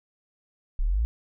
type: linear sweep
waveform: sine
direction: up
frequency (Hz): 30.18 to 61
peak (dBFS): -21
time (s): 0.79-1.05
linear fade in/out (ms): 0
effects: none